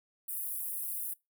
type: high-pass noise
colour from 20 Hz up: pink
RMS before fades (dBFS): -37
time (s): 0.28-1.14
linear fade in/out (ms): 10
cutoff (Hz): 10000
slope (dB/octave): 48
effects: noise-tail reverb RT60 0.2 s tail -22 dB re dry